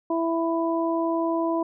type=harmonic tone; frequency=331.1 Hz; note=E4; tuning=8 cents sharp; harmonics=1 / 2 / 3; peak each=-24 / -27 / -29 dBFS; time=0.1-1.63 s; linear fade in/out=5 ms; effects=none